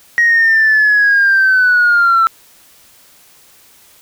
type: linear sweep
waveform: sine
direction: down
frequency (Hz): 1891 to 1328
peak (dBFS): -6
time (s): 0.18-2.27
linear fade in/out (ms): 0
effects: tanh soft clip ceiling -4 dBFS + white hiss -46 dBFS RMS until 4.01 s